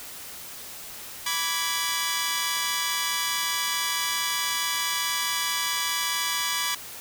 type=chord; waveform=10% pulse; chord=G# diminished; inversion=first; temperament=equal with one note detuned; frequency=987.8 / 1161.2 / 1661.2 Hz; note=B5 / D6 / G#6; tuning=0 / -20 / 0 cents; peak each=-21 dBFS; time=1.26-6.75 s; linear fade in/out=5 ms; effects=white hiss -40 dBFS RMS until 7 s